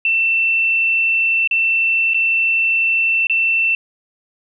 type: tone with dropouts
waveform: sine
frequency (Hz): 2682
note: E7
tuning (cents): +29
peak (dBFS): -13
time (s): 0.05-3.75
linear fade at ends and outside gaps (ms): 2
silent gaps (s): 1.475-1.511 / 2.136-2.144 / 3.27-3.297
effects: none